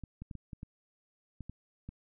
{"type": "clicks", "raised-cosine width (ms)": 5, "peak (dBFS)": -30, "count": 9, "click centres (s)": [0.037, 0.22, 0.312, 0.353, 0.532, 0.631, 1.407, 1.496, 1.89], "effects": []}